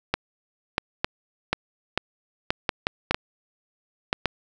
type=clicks; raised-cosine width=0.3 ms; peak=-5 dBFS; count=12; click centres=0.14 / 0.781 / 1.045 / 1.53 / 1.976 / 2.505 / 2.692 / 2.869 / 3.11 / 3.145 / 4.129 / 4.257 s; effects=none